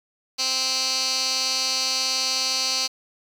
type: tone with band-pass filter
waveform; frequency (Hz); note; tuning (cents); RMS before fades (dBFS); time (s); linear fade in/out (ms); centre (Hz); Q
15% pulse; 261.1; C4; -3; -24; 0.38-2.88; 20; 4900; 4.2
effects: 7-bit